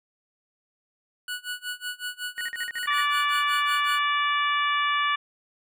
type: tone with tremolo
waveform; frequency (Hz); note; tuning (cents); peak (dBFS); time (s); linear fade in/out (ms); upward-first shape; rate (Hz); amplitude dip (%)
25% pulse; 1472; F#6; -9; -25; 1.28-3.99; 2; sine; 5.4; 95
type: tone bursts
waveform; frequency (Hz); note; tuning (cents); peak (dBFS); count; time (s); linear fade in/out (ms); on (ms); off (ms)
sine; 1863; A#6; -2; -29; 9; 2.38-3.009; 0; 29; 46
type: harmonic tone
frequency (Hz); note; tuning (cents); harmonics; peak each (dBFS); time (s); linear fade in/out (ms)
581; D5; -19; 2 / 3 / 4 / 5 / 6; -24 / -28 / -30 / -32 / -34; 2.87-5.16; 10
effects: none